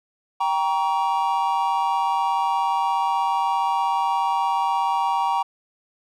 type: chord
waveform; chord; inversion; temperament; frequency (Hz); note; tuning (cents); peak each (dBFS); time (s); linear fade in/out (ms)
triangle; G diminished; none; just; 784 / 940.8 / 1128.9; G5 / Bb5 / Db6; 0 / +16 / +31; -22 / -20 / -25; 0.4-5.43; 10
effects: none